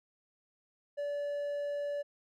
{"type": "tone", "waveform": "triangle", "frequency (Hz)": 577, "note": "D5", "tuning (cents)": -31, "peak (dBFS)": -31, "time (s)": [0.97, 2.03], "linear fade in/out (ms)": 20, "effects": []}